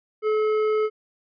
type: tone with hard clipping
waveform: sine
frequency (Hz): 430.3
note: A4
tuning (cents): -39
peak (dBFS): -21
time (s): 0.22-0.9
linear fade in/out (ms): 50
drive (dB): 9
effects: resampled to 11025 Hz